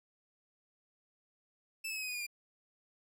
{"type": "tone with pitch steps", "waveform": "sawtooth", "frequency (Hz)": [2637, 2596, 2556, 2516, 2478, 2439, 2401], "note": ["E7", "E7", "D#7", "D#7", "D#7", "D#7", "D7"], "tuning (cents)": [0, -27, 46, 19, -8, -35, 38], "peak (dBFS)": -34, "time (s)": [1.84, 2.267], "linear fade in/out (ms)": 10, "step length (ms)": 61, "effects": []}